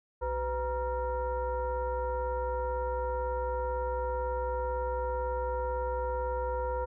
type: tone with frequency modulation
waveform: sine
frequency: 503 Hz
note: B4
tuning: 32 cents sharp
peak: -29 dBFS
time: 0.21-6.86 s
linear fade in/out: 20 ms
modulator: 441 Hz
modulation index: 1.2
effects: none